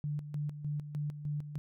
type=tone with tremolo; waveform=sine; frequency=147.7 Hz; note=D3; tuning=10 cents sharp; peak=-32 dBFS; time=0.04-1.58 s; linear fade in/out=0 ms; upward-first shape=square; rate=3.3 Hz; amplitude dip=65%; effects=none